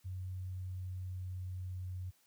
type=tone with pitch glide; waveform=sine; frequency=92.5 to 91.6 Hz; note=F#2 to F#2; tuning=0 to -17 cents; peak=-38 dBFS; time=0.04-2.11 s; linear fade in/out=20 ms; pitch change=-17 cents; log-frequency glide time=0.35-1.81 s; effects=white hiss -71 dBFS RMS until 2.26 s + high-pass 60 Hz 12 dB/octave